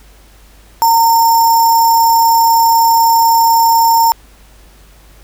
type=tone with sample-and-hold; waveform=sine; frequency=916 Hz; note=A#5; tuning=31 cents flat; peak=-6 dBFS; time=0.82-4.12 s; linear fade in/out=0 ms; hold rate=6300 Hz; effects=added 50 Hz sine -41 dBFS peak until 5.23 s + pink hiss -46 dBFS RMS until 5.23 s